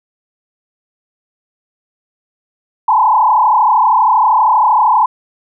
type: tone with frequency modulation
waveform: sine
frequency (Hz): 932.3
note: A#5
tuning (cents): 0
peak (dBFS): -7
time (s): 2.88-5.06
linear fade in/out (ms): 5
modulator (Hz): 32.7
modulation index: 3
effects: none